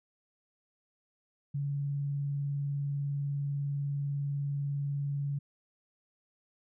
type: tone with vibrato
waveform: sine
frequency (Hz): 141.8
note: C#3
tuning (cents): +40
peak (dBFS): -30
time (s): 1.54-5.39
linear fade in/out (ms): 10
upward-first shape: sine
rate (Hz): 20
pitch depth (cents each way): 30
effects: none